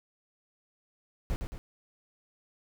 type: noise with echo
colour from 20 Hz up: brown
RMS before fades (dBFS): -30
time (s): 1.3-1.36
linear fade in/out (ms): 0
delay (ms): 110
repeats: 2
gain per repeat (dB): -5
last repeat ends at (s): 1.58
effects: none